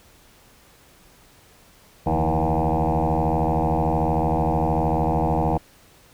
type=tone with frequency modulation; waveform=sine; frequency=321.4 Hz; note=E4; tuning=44 cents flat; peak=-17 dBFS; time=2.06-5.58 s; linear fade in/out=10 ms; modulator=78.7 Hz; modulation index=7; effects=tanh soft clip ceiling -13 dBFS + pink hiss -53 dBFS RMS until 6.13 s